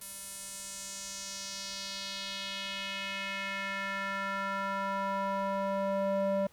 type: tone with band-pass filter sweep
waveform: square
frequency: 196 Hz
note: G3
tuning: in tune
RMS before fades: -35 dBFS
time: 0.01-6.47 s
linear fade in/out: 5 ms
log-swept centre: 11000 to 540 Hz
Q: 2.1
effects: pink hiss -62 dBFS RMS until 6.52 s